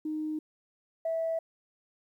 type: tone pair in turn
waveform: sine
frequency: 308.8 / 654.3 Hz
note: D#4 / E5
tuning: -13 / -13 cents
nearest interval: octave + minor second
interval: 1300 cents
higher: second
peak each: -30 / -27 dBFS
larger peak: second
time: 0.05-0.39 / 1.05-1.39 s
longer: neither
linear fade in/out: 5 ms
effects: tanh soft clip ceiling -23 dBFS + 11-bit